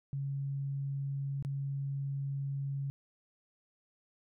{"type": "tone with dropouts", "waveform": "sine", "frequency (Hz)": 138.59, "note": "C#3", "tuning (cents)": 0, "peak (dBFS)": -33, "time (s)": [0.13, 2.9], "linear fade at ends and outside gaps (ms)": 0, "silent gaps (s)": [1.425, 1.449], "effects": []}